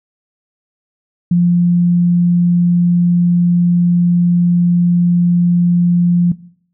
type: tone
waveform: sine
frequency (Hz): 174.61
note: F3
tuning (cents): 0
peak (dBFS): -8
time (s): 1.31-6.32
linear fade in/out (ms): 5
effects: noise-tail reverb RT60 0.6 s tail -19 dB re dry